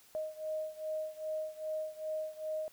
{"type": "beating tone pair", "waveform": "sine", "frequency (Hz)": [622.3, 624.8], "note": ["D#5", "D#5"], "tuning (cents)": [0, 7], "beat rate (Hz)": 2.5, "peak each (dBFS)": [-38, -40], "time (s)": [0.15, 2.68], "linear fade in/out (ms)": 0, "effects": ["white hiss -62 dBFS RMS until 2.72 s"]}